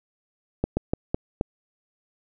slowing click train, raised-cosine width 2 ms, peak -9 dBFS, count 5, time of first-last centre 0.64-1.411 s, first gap 130 ms, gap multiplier 1.27, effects none

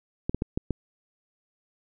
clicks, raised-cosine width 3 ms, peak -13 dBFS, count 5, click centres 0.295 / 0.346 / 0.421 / 0.575 / 0.707 s, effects none

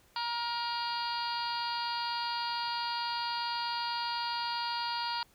harmonic tone, 472.2 Hz, A#4, 22 cents sharp, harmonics 2 / 3 / 4 / 5 / 6 / 7 / 8 / 9 / 10, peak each -34 / -41 / -48 / -49 / -44 / -46 / -47 / -41 / -40 dBFS, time 0.16-5.23 s, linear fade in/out 2 ms, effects pink hiss -64 dBFS RMS until 5.34 s

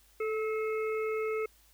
harmonic tone with a mistuned harmonic, 432 Hz, A4, 32 cents flat, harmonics 1 / 3 / 5 / 6, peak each -30 / -40 / -41 / -49 dBFS, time 0.2-1.46 s, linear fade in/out 5 ms, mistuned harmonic 1, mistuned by +22 cents, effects added 52 Hz sine -64 dBFS peak until 1.73 s + white hiss -64 dBFS RMS until 1.73 s

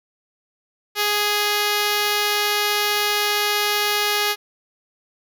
5% pulse tone, 415.3 Hz, G#4, in tune, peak -7 dBFS, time 0.95-4.36 s, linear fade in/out 50 ms, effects none

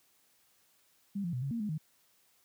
sine tone with pitch steps, 199.8 / 172.2 / 124.8 / 138 / 231.9 / 210 / 155.6 Hz, G3 / F3 / B2 / C#3 / A#3 / G#3 / D#3, +33 / -24 / +19 / -7 / -9 / +19 / 0 cents, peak -32 dBFS, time 1.15-1.78 s, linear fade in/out 10 ms, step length 90 ms, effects white hiss -69 dBFS RMS until 2.44 s + high-pass 60 Hz 12 dB/octave

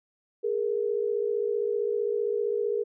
sine tone pair together, 414 / 469.4 Hz, G#4 / A#4, -5 / +12 cents, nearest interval major second, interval 217 cents, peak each -27 / -28 dBFS, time 0.43-2.84 s, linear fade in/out 20 ms, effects none

